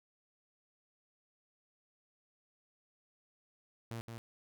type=tone with echo; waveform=sawtooth; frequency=115.2 Hz; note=A#2; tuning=20 cents flat; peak=-36 dBFS; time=3.91-4.01 s; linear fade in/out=0 ms; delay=170 ms; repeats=1; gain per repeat=-4 dB; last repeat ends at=4.18 s; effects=none